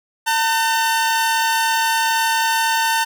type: tone pair together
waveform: sawtooth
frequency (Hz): 903 / 1517.6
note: A5 / F#6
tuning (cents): +45 / +43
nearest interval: major sixth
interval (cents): 898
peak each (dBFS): -13 / -19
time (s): 0.26-3.05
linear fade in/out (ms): 20
effects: none